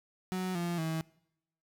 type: tone with pitch steps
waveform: 35% pulse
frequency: 185 / 172.61 / 161.05 Hz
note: F#3 / F3 / E3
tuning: 0 / -20 / -40 cents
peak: -30 dBFS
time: 0.32-1.01 s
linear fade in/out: 0 ms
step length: 230 ms
effects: noise-tail reverb RT60 0.8 s tail -23 dB re dry